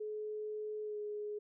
sine tone with pitch glide, 426.2 to 418.4 Hz, G#4 to G#4, +45 to +13 cents, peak -38 dBFS, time 0-1.39 s, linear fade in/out 10 ms, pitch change -32 cents, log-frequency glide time 0.83-0.98 s, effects none

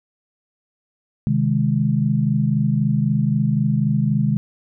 sine chord, Ab major, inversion first, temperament equal with one note detuned, 130.81 / 154.67 / 207.7 Hz, C3 / Eb3 / Ab3, 0 / -10 / 0 cents, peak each -20 dBFS, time 1.27-4.37 s, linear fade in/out 0 ms, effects none

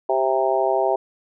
harmonic tone with a mistuned harmonic, 132.4 Hz, C3, 21 cents sharp, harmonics 3 / 4 / 5 / 6 / 7, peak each -23 / -25 / -21 / -24 / -27 dBFS, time 0.09-0.96 s, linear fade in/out 5 ms, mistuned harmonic 3, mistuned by -22 cents, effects none

